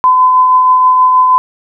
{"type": "tone with tremolo", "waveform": "sine", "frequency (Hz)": 1016, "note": "B5", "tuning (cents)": 49, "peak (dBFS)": -3, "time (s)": [0.04, 1.38], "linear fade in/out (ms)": 0, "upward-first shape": "triangle", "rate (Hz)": 6.3, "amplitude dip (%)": 30, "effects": []}